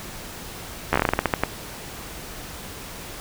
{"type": "slowing click train", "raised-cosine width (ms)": 0.5, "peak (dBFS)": -3, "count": 13, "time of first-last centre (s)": [0.93, 1.436], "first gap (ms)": 12, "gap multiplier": 1.21, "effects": ["pink hiss -37 dBFS RMS until 3.2 s"]}